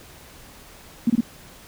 sine tone bursts, 233.1 Hz, A#3, in tune, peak -14 dBFS, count 3, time 1.07-1.208 s, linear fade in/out 5 ms, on 30 ms, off 24 ms, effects pink hiss -46 dBFS RMS until 1.67 s

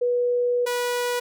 sine / sawtooth tone pair in turn, 487.9 / 487.9 Hz, B4 / B4, -21 / -21 cents, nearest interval unison, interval 0 cents, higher neither, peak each -19 dBFS, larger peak neither, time 0.01-0.66 / 0.66-1.2 s, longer first, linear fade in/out 10 ms, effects none

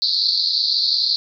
pink band-pass noise, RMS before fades -19 dBFS, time 0.02-1.16 s, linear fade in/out 0 ms, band 4100 to 4700 Hz, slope 96 dB/octave, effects none

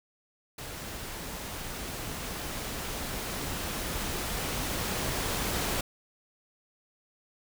pink noise with level ramp, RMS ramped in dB -40 to -30 dBFS, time 0.58-5.81 s, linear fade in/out 5 ms, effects none

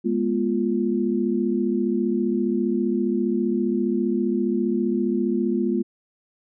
sine chord, F diminished, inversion first, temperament equal with one note detuned, 207.7 / 242.7 / 349.2 Hz, Ab3 / Cb4 / F4, 0 / -30 / 0 cents, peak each -24 dBFS, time 0.04-5.83 s, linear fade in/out 20 ms, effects none

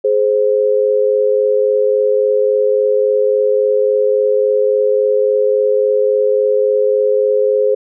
sine tone pair together, 420 / 523.6 Hz, G#4 / C5, +19 / +1 cents, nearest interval major third, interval 382 cents, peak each -13 dBFS, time 0.04-7.75 s, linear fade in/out 10 ms, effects none

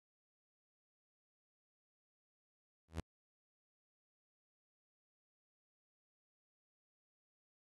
sawtooth tone with exponential growth, 81.3 Hz, E2, 23 cents flat, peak -33 dBFS, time 2.88-3 s, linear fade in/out 5 ms, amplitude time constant 24 ms, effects AAC 32 kbps

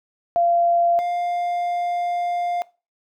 sine / triangle tone pair in turn, 689 / 702.3 Hz, F5 / F5, -24 / +10 cents, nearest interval unison, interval 34 cents, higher second, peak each -15 / -19 dBFS, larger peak first, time 0.36-0.99 / 0.99-2.62 s, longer second, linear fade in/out 0 ms, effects noise-tail reverb RT60 0.3 s tail -20 dB re dry

